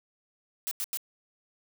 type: noise bursts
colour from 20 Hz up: blue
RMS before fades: -32 dBFS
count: 3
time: 0.67-0.972 s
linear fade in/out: 0 ms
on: 42 ms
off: 88 ms
effects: none